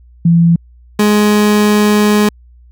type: tone pair in turn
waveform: sine / 30% pulse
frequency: 168.7 / 209.2 Hz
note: E3 / G#3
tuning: +40 / +13 cents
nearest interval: major third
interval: 373 cents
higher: second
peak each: -5 dBFS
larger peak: neither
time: 0.25-0.56 / 0.99-2.29 s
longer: second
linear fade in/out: 5 ms
effects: added 60 Hz sine -39 dBFS peak until 2.71 s